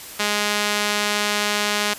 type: tone with band-pass filter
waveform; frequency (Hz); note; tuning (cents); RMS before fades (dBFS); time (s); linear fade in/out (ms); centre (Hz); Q
sawtooth; 207.7; G#3; 0; -22; 0.19-1.94; 10; 3700; 0.56
effects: white hiss -37 dBFS RMS until 1.98 s + resampled to 32000 Hz